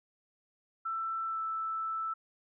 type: tone with pitch glide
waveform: sine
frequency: 1332 to 1319.7 Hz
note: E6 to E6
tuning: +18 to +2 cents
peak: -32 dBFS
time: 0.85-2.14 s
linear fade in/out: 10 ms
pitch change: -16 cents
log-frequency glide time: 1.27-1.39 s
effects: none